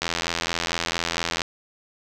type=click train; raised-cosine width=0.2 ms; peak=-6 dBFS; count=119; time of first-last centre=0.02-1.418 s; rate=84.4 Hz; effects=none